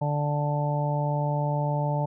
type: harmonic tone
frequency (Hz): 146.83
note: D3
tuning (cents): 0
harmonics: 1 / 2 / 3 / 4 / 5 / 6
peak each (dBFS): -25 / -38 / -40 / -31 / -37 / -31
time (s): 0.01-2.06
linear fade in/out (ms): 10
effects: none